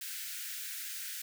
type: high-pass noise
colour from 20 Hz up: white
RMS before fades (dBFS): -41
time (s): 0.01-1.22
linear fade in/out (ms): 5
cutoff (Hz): 1400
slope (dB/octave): 96
effects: none